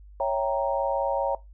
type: chord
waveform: sine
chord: C# diminished seventh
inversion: none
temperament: equal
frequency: 554.4 / 659.3 / 784 / 932.3 Hz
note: C#5 / E5 / G5 / Bb5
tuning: 0 / 0 / 0 / 0 cents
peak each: -26 / -30 / -30 / -29 dBFS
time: 0.2-1.35 s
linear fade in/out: 2 ms
effects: noise-tail reverb RT60 0.2 s tail -19 dB re dry + added 50 Hz sine -45 dBFS peak until 1.53 s